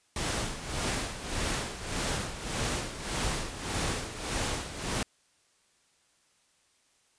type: noise with tremolo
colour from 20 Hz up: pink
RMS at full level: -30 dBFS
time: 0.16-5.03 s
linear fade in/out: 2 ms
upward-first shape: sine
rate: 1.7 Hz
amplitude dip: 70%
effects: white hiss -68 dBFS RMS until 7.18 s + resampled to 22050 Hz